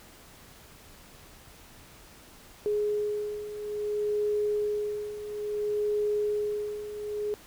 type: beating tone pair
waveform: sine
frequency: 417.6 / 418.19 Hz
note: G#4 / G#4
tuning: +10 / +12 cents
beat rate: 0.59 Hz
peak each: -33 / -28 dBFS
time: 2.66-7.34 s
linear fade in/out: 0 ms
effects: pink hiss -52 dBFS RMS until 7.46 s